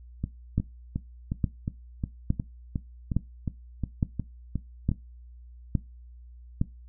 two click trains, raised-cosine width 5 ms, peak -11 / -16 dBFS, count 8 / 14, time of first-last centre 0.58-6.614 / 0.24-4.916 s, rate 1.16 / 2.78 Hz, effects noise-tail reverb RT60 0.2 s tail -18 dB re dry + added 60 Hz sine -45 dBFS peak until 6.88 s

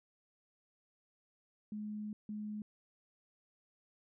sine tone bursts at uneven times, 211.1 Hz, G#3, 29 cents sharp, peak -39 dBFS, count 2, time 1.72-2.13 / 2.29-2.62 s, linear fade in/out 2 ms, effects none

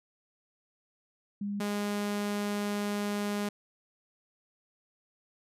sine / sawtooth tone pair in turn, 202.8 / 205.4 Hz, G#3 / G#3, -41 / -19 cents, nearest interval unison, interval 22 cents, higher second, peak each -31 / -26 dBFS, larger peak second, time 1.41-1.6 / 1.6-3.49 s, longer second, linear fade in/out 5 ms, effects resampled to 32000 Hz

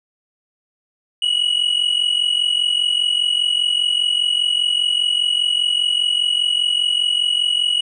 triangle tone pair together, 2889 / 2934 Hz, F#7 / F#7, -42 / -15 cents, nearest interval unison, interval 27 cents, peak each -18 / -16 dBFS, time 1.22-7.81 s, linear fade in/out 5 ms, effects resampled to 24000 Hz

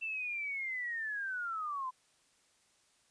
sine linear sweep, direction down, 2685 to 998 Hz, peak -35 dBFS, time 0.01-1.91 s, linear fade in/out 20 ms, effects white hiss -70 dBFS RMS until 3.1 s + resampled to 22050 Hz

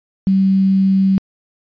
sine tone with quantisation, 192.4 Hz, G3, 32 cents flat, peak -10 dBFS, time 0.27-1.18 s, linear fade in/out 0 ms, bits 6, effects resampled to 11025 Hz

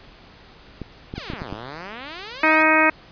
clicks, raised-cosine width 3 ms, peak -17 dBFS, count 7, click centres 0.817 / 1.139 / 1.18 / 1.301 / 1.335 / 1.419 / 1.526 s
5% pulse exponential two-way sweep, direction down then up, 876 to 94.5 to 876 Hz, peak -22 dBFS, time 1.15-2.63 s, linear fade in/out 10 ms, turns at 1.5 s
harmonic tone, 313.8 Hz, D#4, 15 cents sharp, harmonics 1 / 2 / 3 / 4 / 5 / 6 / 7 / 8, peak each -22 / -22 / -22 / -22 / -22 / -22 / -22 / -22 dBFS, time 2.43-2.9 s, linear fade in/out 5 ms
effects pink hiss -47 dBFS RMS until 3.11 s + resampled to 11025 Hz

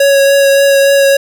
square tone with vibrato, 554.4 Hz, C#5, in tune, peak -6 dBFS, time 0-1.17 s, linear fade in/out 5 ms, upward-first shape triangle, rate 3.5 Hz, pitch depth 14 cents each way, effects none

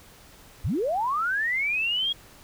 sine linear sweep, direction up, 52.7 to 3322 Hz, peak -23 dBFS, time 0.64-2.13 s, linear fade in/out 10 ms, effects pink hiss -51 dBFS RMS until 2.43 s

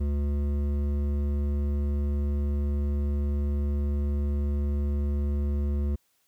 sine tone with hard clipping, 71.8 Hz, D2, 39 cents flat, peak -26 dBFS, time 0-5.96 s, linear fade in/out 10 ms, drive 11 dB, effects white hiss -70 dBFS RMS until 6.27 s

